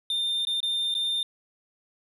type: tone with dropouts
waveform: triangle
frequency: 3609 Hz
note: A7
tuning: 43 cents sharp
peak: -23 dBFS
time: 0.1-1.23 s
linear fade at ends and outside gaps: 2 ms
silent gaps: 0.451-0.47 / 0.604-0.629 / 0.942-0.95 s
effects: resampled to 32000 Hz